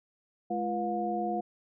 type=tone cluster; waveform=sine; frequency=211.4 / 342.3 / 485.6 / 715 Hz; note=G#3 / F4 / B4 / F5; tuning=+31 / -35 / -29 / +41 cents; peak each=-35 / -35 / -39 / -31 dBFS; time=0.5-1.41 s; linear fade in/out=10 ms; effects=none